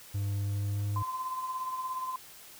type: tone with pitch glide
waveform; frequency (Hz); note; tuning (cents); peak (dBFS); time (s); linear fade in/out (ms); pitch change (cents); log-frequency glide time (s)
triangle; 100.3 to 102.11; G2 to G#2; +40 to -29; -27; 0.14-1.03; 10; +31; 0.36-0.9
type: tone with tremolo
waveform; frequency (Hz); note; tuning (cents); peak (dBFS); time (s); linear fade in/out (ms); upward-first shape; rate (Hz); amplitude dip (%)
sine; 1031; C6; -26; -30; 0.96-2.16; 2; triangle; 17; 55
effects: white hiss -51 dBFS RMS until 2.59 s